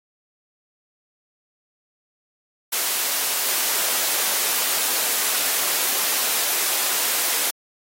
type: high-pass noise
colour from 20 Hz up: white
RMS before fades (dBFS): -22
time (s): 2.72-7.51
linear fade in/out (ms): 10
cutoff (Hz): 390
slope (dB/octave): 12
effects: AAC 48 kbps